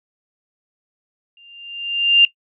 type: tone with exponential growth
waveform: sine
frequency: 2794 Hz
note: F7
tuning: in tune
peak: -5 dBFS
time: 1.37-2.25 s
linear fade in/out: 2 ms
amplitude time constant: 190 ms
effects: noise-tail reverb RT60 0.1 s tail -18 dB re dry